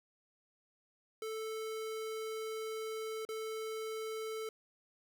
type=tone with dropouts; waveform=square; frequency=440 Hz; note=A4; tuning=in tune; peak=-39 dBFS; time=1.22-4.49 s; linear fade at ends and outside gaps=2 ms; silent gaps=3.251-3.289 s; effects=none